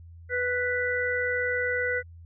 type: harmonic tone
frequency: 493.9 Hz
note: B4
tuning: in tune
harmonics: 1 / 3 / 4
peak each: -29 / -29 / -29 dBFS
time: 0.29-2.03 s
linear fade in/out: 50 ms
effects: added 84 Hz sine -44 dBFS peak until 2.25 s